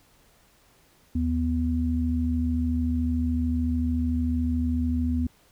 sine tone pair together, 77.77 / 246.9 Hz, D#2 / B3, 0 / 0 cents, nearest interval octave + minor sixth, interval 2000 cents, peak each -25 dBFS, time 1.15-5.27 s, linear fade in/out 5 ms, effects pink hiss -60 dBFS RMS until 5.51 s

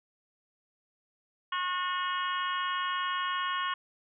harmonic tone, 362.8 Hz, F#4, 34 cents flat, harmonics 3 / 4 / 5 / 6 / 7 / 8 / 9, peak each -31 / -37 / -38 / -46 / -48 / -38 / -42 dBFS, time 1.52-3.74 s, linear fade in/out 5 ms, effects none

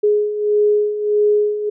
sine beating tone pair, 416.7 / 418.3 Hz, G#4 / G#4, +6 / +12 cents, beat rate 1.6 Hz, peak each -20 / -14 dBFS, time 0.03-1.7 s, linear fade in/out 10 ms, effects none

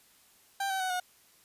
30% pulse tone with pitch steps, 788 / 766.9 / 746.4 / 726.4 Hz, G5 / G5 / F#5 / F#5, +9 / -38 / +15 / -32 cents, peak -27 dBFS, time 0.6-1 s, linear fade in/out 5 ms, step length 100 ms, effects white hiss -62 dBFS RMS until 1.44 s + resampled to 32000 Hz

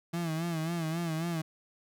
35% pulse tone with vibrato, 164.81 Hz, E3, in tune, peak -29 dBFS, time 0.13-1.42 s, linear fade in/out 10 ms, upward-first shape sine, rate 3.7 Hz, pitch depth 80 cents each way, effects none

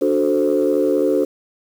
sine chord, D dominant seventh, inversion none, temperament equal with one note detuned, 293.7 / 368.9 / 440 / 523.3 Hz, D4 / F#4 / A4 / C5, 0 / -5 / 0 / 0 cents, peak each -19 dBFS, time 0.01-1.25 s, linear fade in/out 10 ms, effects tanh soft clip ceiling -7 dBFS + 7-bit

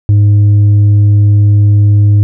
sine tone with tanh clipping, 103 Hz, G#2, 14 cents flat, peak -4 dBFS, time 0.09-2.23 s, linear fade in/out 0 ms, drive 3 dB, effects none

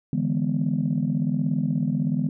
sine chord, E dominant seventh, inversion third, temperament just, 148.33 / 164.81 / 206 / 247.2 Hz, D3 / E3 / G#3 / B3, +18 / 0 / -14 / +2 cents, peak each -26 dBFS, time 0.13-2.29 s, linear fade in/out 2 ms, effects tanh soft clip ceiling -13 dBFS

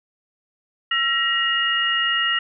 sine tone cluster, 1351 / 1896 / 2855 Hz, E6 / A#6 / F7, +42 / +29 / +37 cents, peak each -25 / -22 / -21 dBFS, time 0.91-2.39 s, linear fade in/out 5 ms, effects none

